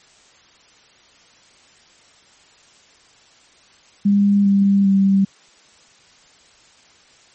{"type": "tone with pitch steps", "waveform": "sine", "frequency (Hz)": [201.6, 198.37, 195.18], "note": ["G3", "G3", "G3"], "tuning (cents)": [49, 21, -7], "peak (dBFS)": -11, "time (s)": [4.05, 5.25], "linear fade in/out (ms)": 10, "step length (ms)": 400, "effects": ["white hiss -51 dBFS RMS until 7.34 s", "MP3 32 kbps"]}